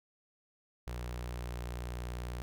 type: tone with notch filter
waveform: sawtooth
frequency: 60.4 Hz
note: B1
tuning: 38 cents flat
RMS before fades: -40 dBFS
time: 0.87-2.42 s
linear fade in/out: 0 ms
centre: 240 Hz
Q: 1.8
effects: none

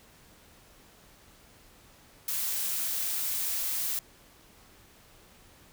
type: noise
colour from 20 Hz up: blue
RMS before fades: -31 dBFS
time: 2.28-3.99 s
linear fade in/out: 2 ms
effects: pink hiss -57 dBFS RMS until 5.72 s

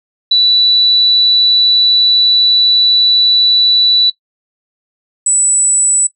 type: tone pair in turn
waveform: sine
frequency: 3956 / 7931 Hz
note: B7 / B8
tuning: +2 / +6 cents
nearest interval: octave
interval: 1204 cents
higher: second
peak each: -6 / -8 dBFS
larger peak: first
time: 0.31-4.1 / 5.26-6.07 s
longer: first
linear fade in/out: 5 ms
effects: noise-tail reverb RT60 0.1 s tail -18 dB re dry

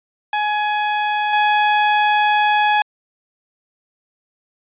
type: tone with level steps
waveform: sawtooth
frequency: 840 Hz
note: G#5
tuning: 19 cents sharp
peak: -13 / -9 dBFS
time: 0.33-2.82 s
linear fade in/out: 2 ms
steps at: 1.33 s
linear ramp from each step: 2 ms
effects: resampled to 8000 Hz

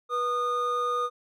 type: tone pair together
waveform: triangle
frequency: 487.8 / 1227 Hz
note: B4 / D#6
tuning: -21 / -25 cents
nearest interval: octave + major third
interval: 1596 cents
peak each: -29 / -24 dBFS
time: 0.09-1.1 s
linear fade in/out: 50 ms
effects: none

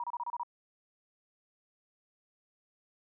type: tone bursts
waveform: sine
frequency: 957 Hz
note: A#5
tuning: 45 cents sharp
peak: -33 dBFS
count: 7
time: 0-0.433 s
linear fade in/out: 2 ms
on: 37 ms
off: 29 ms
effects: none

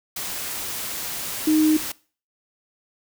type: tone in noise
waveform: sine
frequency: 310 Hz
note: D#4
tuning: 6 cents flat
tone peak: -15 dBFS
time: 1.47-1.77 s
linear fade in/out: 5 ms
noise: white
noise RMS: -30 dBFS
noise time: 0.16-1.92 s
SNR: +12 dB
effects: noise-tail reverb RT60 0.4 s tail -21 dB re dry

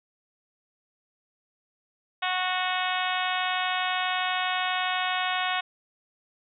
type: harmonic tone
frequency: 367.7 Hz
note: F#4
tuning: 11 cents flat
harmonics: 2 / 3 / 4 / 5 / 6 / 7 / 8 / 9 / 10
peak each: -30 / -32 / -33 / -34 / -35 / -35 / -36 / -37 / -37 dBFS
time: 2.22-5.61 s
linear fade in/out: 10 ms
effects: none

